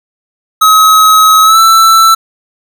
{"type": "tone with pitch glide", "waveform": "square", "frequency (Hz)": [1277, 1328.2], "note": ["D#6", "E6"], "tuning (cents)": [45, 13], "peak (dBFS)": -3, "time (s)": [0.61, 2.15], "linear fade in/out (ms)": 10, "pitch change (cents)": 68, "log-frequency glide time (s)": [1.43, 1.59], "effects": []}